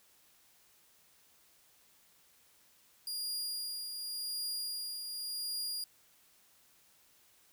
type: tone with tremolo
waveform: sawtooth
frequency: 4833 Hz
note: D8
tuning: 49 cents sharp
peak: -32 dBFS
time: 3.07-5.84 s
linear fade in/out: 2 ms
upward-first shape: triangle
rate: 0.89 Hz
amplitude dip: 45%
effects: white hiss -66 dBFS RMS until 7.52 s